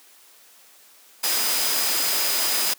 sine tone in noise, 4978 Hz, D#8, in tune, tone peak -28 dBFS, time 1.23-2.74 s, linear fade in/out 10 ms, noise white, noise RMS -23 dBFS, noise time 1.23-2.74 s, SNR -8 dB, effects white hiss -52 dBFS RMS until 2.78 s + high-pass 300 Hz 12 dB/octave

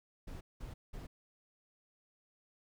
brown noise bursts, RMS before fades -45 dBFS, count 3, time 0.27-1.07 s, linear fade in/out 10 ms, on 140 ms, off 190 ms, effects none

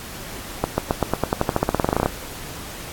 accelerating click train, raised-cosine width 1 ms, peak -3 dBFS, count 21, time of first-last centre 0.64-2.06 s, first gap 140 ms, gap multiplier 0.92, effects pink hiss -35 dBFS RMS until 2.92 s + AAC 64 kbps

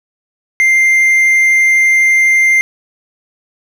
triangle tone, 2096 Hz, C7, 2 cents sharp, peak -5 dBFS, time 0.6-2.61 s, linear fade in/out 0 ms, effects none

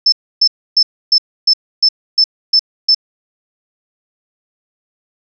sine tone bursts, 5274 Hz, E8, in tune, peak -6 dBFS, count 9, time 0.06-2.947 s, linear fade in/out 5 ms, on 63 ms, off 290 ms, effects none

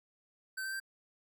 square tone with pitch steps, 1540 / 1557 / 1574.2 Hz, G6 / G6 / G6, -31 / -12 / +7 cents, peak -37 dBFS, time 0.57-0.801 s, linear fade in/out 10 ms, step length 77 ms, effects none

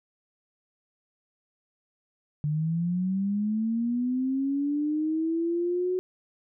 sine linear sweep, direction up, 146.83 to 370 Hz, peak -24 dBFS, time 2.44-5.99 s, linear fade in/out 0 ms, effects none

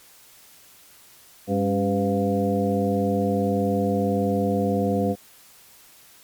harmonic tone with a mistuned harmonic, 100 Hz, G2, 35 cents sharp, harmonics 1 / 2 / 3 / 4 / 5 / 7, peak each -29 / -23 / -28 / -30 / -25 / -29 dBFS, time 1.47-5.16 s, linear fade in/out 50 ms, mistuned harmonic 3, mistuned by -110 cents, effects white hiss -51 dBFS RMS until 6.23 s + MP3 96 kbps

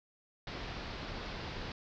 pink low-pass noise, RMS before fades -42 dBFS, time 0.47-1.72 s, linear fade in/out 2 ms, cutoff 5100 Hz, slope 48 dB/octave, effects none

